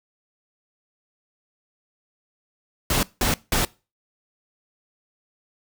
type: noise bursts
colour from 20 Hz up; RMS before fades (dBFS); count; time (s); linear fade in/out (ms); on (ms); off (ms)
pink; -21; 3; 2.9-3.65; 2; 130; 180
effects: noise-tail reverb RT60 0.3 s tail -22 dB re dry